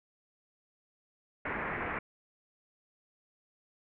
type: low-pass noise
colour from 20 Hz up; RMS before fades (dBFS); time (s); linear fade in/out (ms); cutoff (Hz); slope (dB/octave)
white; -36; 1.45-1.99; 5; 2200; 48
effects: none